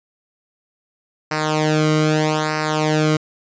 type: tone with flanger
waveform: sawtooth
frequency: 154.3 Hz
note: D#3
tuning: 14 cents flat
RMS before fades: -18 dBFS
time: 1.31-3.17 s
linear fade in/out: 5 ms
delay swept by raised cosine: 0.29 to 1.17 ms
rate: 0.8 Hz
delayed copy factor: -0.85
effects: resampled to 16000 Hz